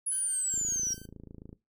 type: exponential sweep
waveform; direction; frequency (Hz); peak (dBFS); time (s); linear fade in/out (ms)
sine; down; 10570 to 5600; -28; 0.06-0.94; 10
type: tone with tremolo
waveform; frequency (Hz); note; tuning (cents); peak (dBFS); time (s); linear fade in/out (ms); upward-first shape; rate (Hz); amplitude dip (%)
5% pulse; 1545; G6; -26; -34; 0.11-1.06; 10; triangle; 5.2; 60
type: click train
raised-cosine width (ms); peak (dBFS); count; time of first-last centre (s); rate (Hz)
3; -33; 28; 0.54-1.529; 27.3
effects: noise-tail reverb RT60 0.2 s tail -18 dB re dry